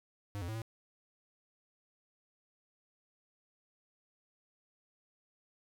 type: tone with pitch steps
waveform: square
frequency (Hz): 102 / 86.7 / 110.1 / 112.8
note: G#2 / F2 / A2 / A2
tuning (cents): -31 / -12 / +2 / +44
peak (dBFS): -38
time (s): 0.35-0.618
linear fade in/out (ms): 0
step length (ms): 67
effects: none